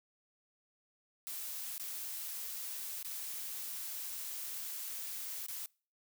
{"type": "noise with dropouts", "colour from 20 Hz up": "blue", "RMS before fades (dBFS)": -42, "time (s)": [1.27, 5.66], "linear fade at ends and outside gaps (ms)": 0, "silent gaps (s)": [[1.78, 1.797], [3.028, 3.047], [5.464, 5.484]], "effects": ["noise-tail reverb RT60 0.4 s tail -25 dB re dry"]}